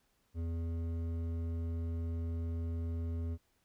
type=tone with hard clipping; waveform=triangle; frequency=83.3 Hz; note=E2; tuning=19 cents sharp; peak=-36 dBFS; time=0.34-3.38 s; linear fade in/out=50 ms; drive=14 dB; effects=pink hiss -75 dBFS RMS until 3.64 s